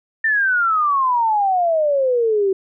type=exponential sweep; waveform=sine; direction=down; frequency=1814 to 376.8 Hz; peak=-14 dBFS; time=0.24-2.53 s; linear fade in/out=5 ms; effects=none